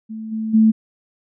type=tone with level steps; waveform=sine; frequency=220 Hz; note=A3; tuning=in tune; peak=-27 / -21 / -9 dBFS; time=0.09-0.72 s; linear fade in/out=20 ms; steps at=0.31 / 0.53 s; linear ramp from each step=20 ms; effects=none